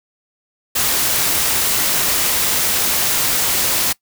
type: noise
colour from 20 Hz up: white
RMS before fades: -17 dBFS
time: 0.75-3.93 s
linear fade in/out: 10 ms
effects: noise-tail reverb RT60 0.1 s tail -22 dB re dry